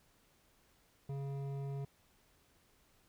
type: tone with hard clipping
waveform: sine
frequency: 138.59 Hz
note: C#3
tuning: in tune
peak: -40 dBFS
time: 1.09-1.85 s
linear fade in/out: 5 ms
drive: 11 dB
effects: pink hiss -70 dBFS RMS until 3.08 s